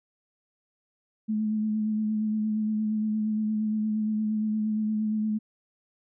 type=tone with vibrato; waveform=sine; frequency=215.1 Hz; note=A3; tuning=39 cents flat; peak=-24 dBFS; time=1.28-5.39 s; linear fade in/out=20 ms; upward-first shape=sine; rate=8.6 Hz; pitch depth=22 cents each way; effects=none